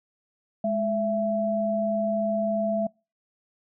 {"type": "tone pair together", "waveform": "sine", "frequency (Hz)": [209.8, 667], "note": ["G#3", "E5"], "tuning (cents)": [18, 20], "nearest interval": "octave + minor sixth", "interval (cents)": 2002, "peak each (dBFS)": [-27, -24], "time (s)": [0.64, 2.87], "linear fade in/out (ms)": 5, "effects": ["noise-tail reverb RT60 0.3 s tail -26 dB re dry"]}